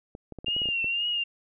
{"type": "clicks", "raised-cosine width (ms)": 2, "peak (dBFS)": -26, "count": 10, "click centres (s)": [0.151, 0.323, 0.387, 0.445, 0.483, 0.565, 0.618, 0.657, 0.688, 0.844]}
{"type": "tone with vibrato", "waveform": "sine", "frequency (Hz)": 2794, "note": "F7", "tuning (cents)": 0, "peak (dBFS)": -25, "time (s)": [0.46, 1.24], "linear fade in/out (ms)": 10, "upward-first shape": "triangle", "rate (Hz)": 2, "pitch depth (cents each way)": 72}
{"effects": []}